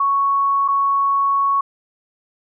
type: tone with dropouts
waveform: sine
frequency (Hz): 1110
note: C#6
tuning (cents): +2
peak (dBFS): -14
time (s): 0-1.61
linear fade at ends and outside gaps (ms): 5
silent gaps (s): 0.68-0.684
effects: none